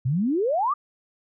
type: exponential sweep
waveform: sine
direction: up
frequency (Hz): 117.8 to 1244.5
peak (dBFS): -20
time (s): 0.05-0.74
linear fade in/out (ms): 10
effects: none